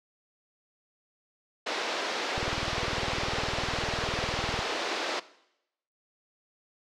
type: band-pass noise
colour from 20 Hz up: pink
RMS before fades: -32 dBFS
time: 1.66-5.2 s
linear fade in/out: 10 ms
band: 350 to 5200 Hz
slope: 24 dB/octave
type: click train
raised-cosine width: 5 ms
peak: -23 dBFS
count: 45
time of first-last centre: 2.38-4.591 s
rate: 19.9 Hz
effects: noise-tail reverb RT60 0.8 s tail -18 dB re dry